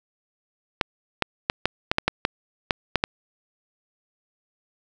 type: clicks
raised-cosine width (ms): 0.3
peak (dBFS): -3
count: 11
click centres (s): 0.812 / 1.223 / 1.499 / 1.656 / 1.915 / 1.984 / 2.08 / 2.251 / 2.708 / 2.957 / 3.039
effects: none